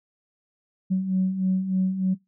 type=beating tone pair; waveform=sine; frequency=185 / 188.3 Hz; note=F#3 / F#3; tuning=0 / +31 cents; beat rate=3.3 Hz; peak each=-27 / -21 dBFS; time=0.9-2.15 s; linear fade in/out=20 ms; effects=noise-tail reverb RT60 0.2 s tail -22 dB re dry + tanh soft clip ceiling -14 dBFS